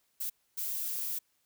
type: noise bursts at uneven times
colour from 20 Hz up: violet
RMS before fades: -35 dBFS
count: 2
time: 0.2-0.3 / 0.57-1.19 s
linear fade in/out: 10 ms
effects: white hiss -74 dBFS RMS until 1.45 s